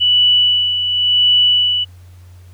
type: tone with tremolo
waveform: sine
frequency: 2960 Hz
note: F#7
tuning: in tune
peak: -8 dBFS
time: 0-1.85 s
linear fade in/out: 20 ms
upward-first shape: sine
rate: 0.92 Hz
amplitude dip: 55%
effects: added 90 Hz sine -37 dBFS peak until 2.53 s + pink hiss -53 dBFS RMS until 2.53 s